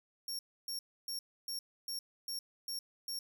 sawtooth tone bursts, 5520 Hz, F8, 21 cents flat, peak -35 dBFS, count 8, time 0.28-3.19 s, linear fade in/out 2 ms, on 110 ms, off 290 ms, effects none

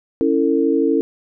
sine chord, A major, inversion first, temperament equal with one note detuned, 277.2 / 329.6 / 450.5 Hz, C#4 / E4 / A4, 0 / 0 / +41 cents, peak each -18 dBFS, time 0.21-1.01 s, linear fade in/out 0 ms, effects none

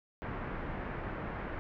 pink low-pass noise, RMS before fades -39 dBFS, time 0.22-1.59 s, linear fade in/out 0 ms, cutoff 2000 Hz, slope 24 dB/octave, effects none

